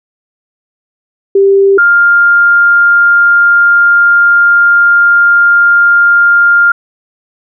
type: tone pair in turn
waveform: sine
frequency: 393.4 / 1401.9 Hz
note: G4 / F6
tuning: +6 / +6 cents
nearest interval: octave + minor seventh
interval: 2200 cents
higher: second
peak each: -3 dBFS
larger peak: neither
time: 1.35-1.78 / 1.78-6.72 s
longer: second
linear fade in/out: 5 ms
effects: none